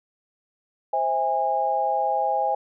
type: chord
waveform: sine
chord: C augmented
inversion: none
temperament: just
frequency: 523.3 / 654.1 / 817.6 Hz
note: C5 / E5 / G#5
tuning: 0 / -14 / -27 cents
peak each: -28 / -27 / -22 dBFS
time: 0.93-2.55 s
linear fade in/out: 5 ms
effects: none